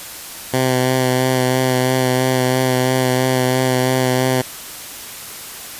10% pulse tone with vibrato, 128.4 Hz, C3, 32 cents flat, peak -6 dBFS, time 0.53-4.42 s, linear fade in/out 10 ms, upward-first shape sine, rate 3 Hz, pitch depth 19 cents each way, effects white hiss -32 dBFS RMS until 5.79 s + resampled to 32000 Hz

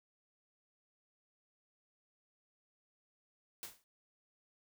white noise with exponential decay, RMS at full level -42 dBFS, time 3.63-3.84 s, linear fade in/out 0 ms, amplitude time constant 45 ms, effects none

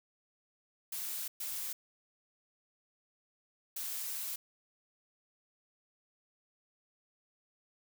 blue noise bursts at uneven times, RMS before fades -39 dBFS, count 3, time 0.92-1.28 / 1.4-1.73 / 3.76-4.36 s, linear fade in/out 5 ms, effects none

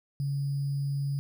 sine tone with sample-and-hold, 140.3 Hz, C#3, 21 cents sharp, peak -27 dBFS, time 0.2-1.19 s, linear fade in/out 0 ms, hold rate 4900 Hz, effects none

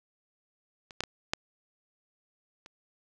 clicks, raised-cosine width 0.2 ms, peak -28 / -12 / -19 / -10 / -30 dBFS, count 5, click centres 0.908 / 1.006 / 1.037 / 1.335 / 2.661 s, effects none

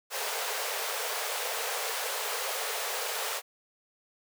pink high-pass noise, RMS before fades -33 dBFS, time 0.1-3.42 s, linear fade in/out 50 ms, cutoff 420 Hz, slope 96 dB/octave, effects none

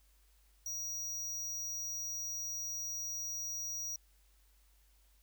square tone, 5760 Hz, F#8, 47 cents flat, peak -38 dBFS, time 0.66-3.96 s, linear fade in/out 2 ms, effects added 50 Hz sine -65 dBFS peak until 5.22 s + white hiss -72 dBFS RMS until 5.22 s

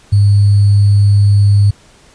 sine tone with sample-and-hold, 101.3 Hz, G#2, 43 cents flat, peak -5 dBFS, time 0.12-1.71 s, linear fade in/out 10 ms, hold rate 4410 Hz, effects pink hiss -45 dBFS RMS until 2.14 s + resampled to 22050 Hz

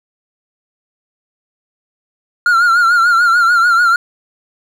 triangle tone with vibrato, 1396.9 Hz, F6, in tune, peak -6 dBFS, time 2.46-3.96 s, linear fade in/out 2 ms, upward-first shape triangle, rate 6.8 Hz, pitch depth 85 cents each way, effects none

